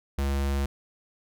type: tone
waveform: square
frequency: 69.3 Hz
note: C#2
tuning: in tune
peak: -25 dBFS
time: 0.18-0.66 s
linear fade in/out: 5 ms
effects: none